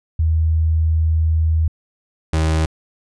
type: tone pair in turn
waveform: sine / 35% pulse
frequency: 80 / 79.13 Hz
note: D#2 / D#2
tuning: +49 / +30 cents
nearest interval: unison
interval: 19 cents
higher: first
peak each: -13 dBFS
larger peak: neither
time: 0.19-1.68 / 2.33-2.66 s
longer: first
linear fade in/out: 5 ms
effects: resampled to 22050 Hz